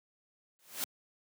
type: noise with exponential growth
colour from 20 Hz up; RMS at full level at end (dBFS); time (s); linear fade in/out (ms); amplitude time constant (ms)
white; -32; 0.59-0.84; 0; 53
effects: high-pass 150 Hz 12 dB/octave